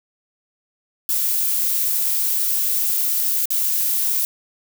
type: noise with dropouts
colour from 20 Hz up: violet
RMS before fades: -20 dBFS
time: 1.09-4.25 s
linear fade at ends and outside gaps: 1 ms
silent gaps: 3.456-3.504 s
effects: none